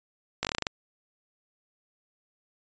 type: slowing click train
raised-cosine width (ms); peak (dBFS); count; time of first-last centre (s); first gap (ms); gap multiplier
0.2; -10; 9; 0.43-0.668; 18; 1.14
effects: resampled to 16000 Hz

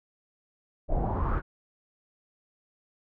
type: noise with low-pass filter sweep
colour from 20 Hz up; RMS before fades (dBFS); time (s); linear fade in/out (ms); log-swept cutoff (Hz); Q
brown; -27; 0.88-1.42; 50; 600 to 1500; 5.8
effects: none

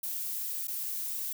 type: noise with dropouts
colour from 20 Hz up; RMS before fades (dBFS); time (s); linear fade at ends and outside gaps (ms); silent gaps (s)
violet; -35; 0.03-1.33; 5; 0.673-0.68
effects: none

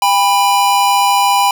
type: tone pair together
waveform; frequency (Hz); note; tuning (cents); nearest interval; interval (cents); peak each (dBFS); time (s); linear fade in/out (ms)
square; 802.1 / 987.8; G5 / B5; +40 / 0; major third; 360; -13; 0.02-1.51; 2
effects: none

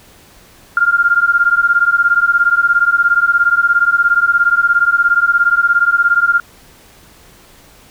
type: beating tone pair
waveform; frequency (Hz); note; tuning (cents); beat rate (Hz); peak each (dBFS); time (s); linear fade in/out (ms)
sine; 1392 / 1409; F6 / F6; -6 / +15; 17; -12; 0.77-6.4; 2
effects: pink hiss -44 dBFS RMS until 7.9 s

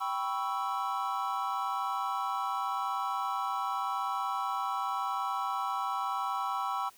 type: chord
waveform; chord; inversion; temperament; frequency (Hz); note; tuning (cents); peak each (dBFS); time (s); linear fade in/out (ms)
triangle; C# half-diminished seventh; second; equal; 784 / 987.8 / 1108.7 / 1318.5; G5 / B5 / C#6 / E6; 0 / 0 / 0 / 0; -34; 0-6.9; 20
effects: white hiss -59 dBFS RMS until 6.97 s

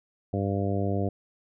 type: harmonic tone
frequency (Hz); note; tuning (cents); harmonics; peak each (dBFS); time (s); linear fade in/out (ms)
99.1; G2; +19; 1 / 2 / 3 / 4 / 5 / 6 / 7; -28 / -31 / -33 / -34 / -35 / -36 / -36; 0.33-1.09; 5
effects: none

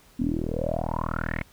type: tone with low-pass filter sweep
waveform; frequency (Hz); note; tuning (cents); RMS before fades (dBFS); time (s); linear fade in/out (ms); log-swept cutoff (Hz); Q
10% pulse; 40.1; E1; -47; -28; 0.19-1.43; 10; 250 to 2200; 8.3
effects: pink hiss -56 dBFS RMS until 1.52 s

